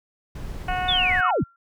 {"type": "noise", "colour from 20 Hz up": "brown", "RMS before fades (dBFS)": -32, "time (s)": [0.35, 1.21], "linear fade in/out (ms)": 5}
{"type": "harmonic tone", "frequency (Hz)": 365.7, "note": "F#4", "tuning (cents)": -20, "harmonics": [2, 3, 4, 5, 6, 7, 8], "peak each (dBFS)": [-25, -35, -31, -36, -38, -37, -39], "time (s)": [0.68, 1.31], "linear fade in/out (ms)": 5}
{"type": "linear sweep", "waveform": "sine", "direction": "down", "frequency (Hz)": [3634, 57.2], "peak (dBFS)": -19, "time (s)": [0.88, 1.44], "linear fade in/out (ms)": 10}
{"type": "tone with exponential decay", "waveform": "sine", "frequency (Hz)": 1374, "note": "F6", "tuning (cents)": -29, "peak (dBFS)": -20, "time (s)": [1.23, 1.56], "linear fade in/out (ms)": 2, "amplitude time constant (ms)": 70}
{"effects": []}